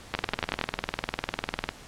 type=two click trains; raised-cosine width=0.3 ms; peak=-10 / -10 dBFS; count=6 / 32; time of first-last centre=0.15-0.613 / 0.14-1.69 s; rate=10.8 / 20 Hz; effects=pink hiss -47 dBFS RMS until 1.87 s + low-pass 9000 Hz 12 dB/octave